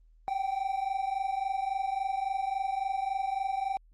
triangle tone pair together, 760.4 / 784 Hz, F#5 / G5, +47 / 0 cents, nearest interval minor second, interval 53 cents, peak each -31 / -29 dBFS, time 0.28-3.77 s, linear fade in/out 0 ms, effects added 40 Hz sine -56 dBFS peak until 3.93 s + Opus 24 kbps

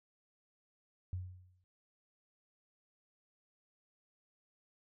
sine tone with exponential decay, 91.3 Hz, F#2, 23 cents flat, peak -34 dBFS, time 1.13-1.64 s, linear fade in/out 0 ms, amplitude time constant 110 ms, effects none

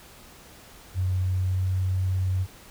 sine tone with pitch glide, 92.5 to 93.3 Hz, F#2 to F#2, 0 to +15 cents, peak -22 dBFS, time 0.94-2.47 s, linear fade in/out 50 ms, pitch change +15 cents, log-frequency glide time 1.22-1.76 s, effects pink hiss -49 dBFS RMS until 2.7 s

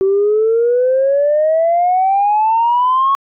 sine exponential sweep, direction up, 380.8 to 1108.7 Hz, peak -9 dBFS, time 0.01-3.15 s, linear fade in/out 0 ms, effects tanh soft clip ceiling -6 dBFS

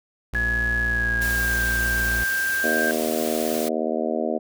40% pulse tone, 58.27 Hz, A#1, in tune, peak -25 dBFS, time 0.33-2.24 s, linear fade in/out 5 ms
sine tone with pitch glide, 1687 to 1583.1 Hz, G#6 to G6, +27 to +17 cents, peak -21 dBFS, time 0.35-2.91 s, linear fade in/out 0 ms, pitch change -110 cents, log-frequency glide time 0.82-1.62 s
white noise, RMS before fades -32 dBFS, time 1.21-3.69 s, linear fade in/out 10 ms
harmonic tone, 79 Hz, D#2, 27 cents sharp, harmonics 3 / 4 / 5 / 6 / 7 / 8 / 9, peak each -28 / -30 / -29 / -31 / -30 / -28 / -33 dBFS, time 2.63-4.39 s, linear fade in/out 20 ms
effects none

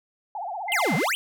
sine tone with vibrato, 776 Hz, G5, 18 cents flat, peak -29 dBFS, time 0.35-0.96 s, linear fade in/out 2 ms, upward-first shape triangle, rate 16 Hz, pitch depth 260 cents each way
sine tone, 2080 Hz, C7, 11 cents flat, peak -27 dBFS, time 0.68-1.06 s, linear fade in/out 5 ms
square exponential two-way sweep, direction down then up, 3233 to 140.4 to 3233 Hz, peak -23 dBFS, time 0.72-1.15 s, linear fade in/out 0 ms, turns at 0.95 s
effects none

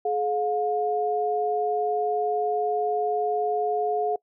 sine tone pair together, 424.5 / 714 Hz, G#4 / F5, +38 / +38 cents, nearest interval major sixth, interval 900 cents, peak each -25 dBFS, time 0.05-4.16 s, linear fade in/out 5 ms, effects noise-tail reverb RT60 0.1 s tail -23 dB re dry

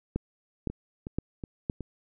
two click trains, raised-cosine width 3 ms, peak -15 / -23 dBFS, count 4 / 4, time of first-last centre 0.16-1.698 / 0.7-1.807 s, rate 1.95 / 2.71 Hz, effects none

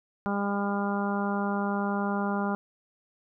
harmonic tone, 201.2 Hz, G3, 45 cents sharp, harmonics 1 / 2 / 3 / 4 / 5 / 6 / 7, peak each -28 / -35 / -37 / -34 / -37 / -38 / -37 dBFS, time 0.26-2.55 s, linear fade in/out 0 ms, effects none

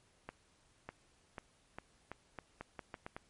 accelerating click train, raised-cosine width 0.5 ms, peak -28 dBFS, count 11, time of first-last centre 0.29-3.165 s, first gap 600 ms, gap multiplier 0.82, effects pink hiss -70 dBFS RMS until 3.29 s + MP3 48 kbps

